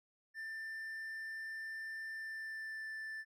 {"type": "tone with pitch glide", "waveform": "triangle", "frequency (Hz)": [1783, 1764.6], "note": ["A6", "A6"], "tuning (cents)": [22, 5], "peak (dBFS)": -40, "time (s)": [0.34, 3.25], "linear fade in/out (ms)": 50, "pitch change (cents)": -17, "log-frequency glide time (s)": [2.11, 2.89], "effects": []}